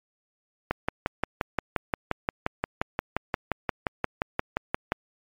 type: click train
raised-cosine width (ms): 0.5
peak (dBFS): -9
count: 25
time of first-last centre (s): 0.71-4.921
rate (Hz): 5.7
effects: MP3 96 kbps